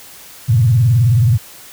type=tone with vibrato; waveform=sine; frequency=116.54 Hz; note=A#2; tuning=in tune; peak=-8 dBFS; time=0.48-1.38 s; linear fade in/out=20 ms; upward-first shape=sine; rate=19 Hz; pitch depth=240 cents each way; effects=white hiss -38 dBFS RMS until 1.72 s